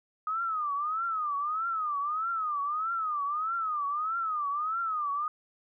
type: tone with vibrato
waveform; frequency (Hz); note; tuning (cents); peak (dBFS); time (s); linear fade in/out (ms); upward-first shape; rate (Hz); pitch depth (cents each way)
sine; 1244.5; D#6; 0; -28; 0.27-5.28; 2; triangle; 1.6; 190
effects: none